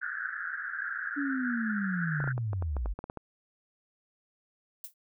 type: band-pass noise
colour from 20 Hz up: white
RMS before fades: -36 dBFS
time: 0.01-2.33 s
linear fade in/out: 20 ms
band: 1400 to 1700 Hz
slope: 96 dB/octave
type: linear sweep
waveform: sine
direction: down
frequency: 290 to 43.65 Hz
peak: -29 dBFS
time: 1.16-2.94 s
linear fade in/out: 20 ms
type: clicks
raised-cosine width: 1 ms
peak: -24 dBFS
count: 12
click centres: 2.203 / 2.241 / 2.276 / 2.379 / 2.532 / 2.624 / 2.767 / 2.859 / 2.99 / 3.041 / 3.099 / 3.173 s
type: noise with exponential decay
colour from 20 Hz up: violet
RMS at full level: -36 dBFS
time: 4.84-4.94 s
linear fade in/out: 2 ms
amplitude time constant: 21 ms
effects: none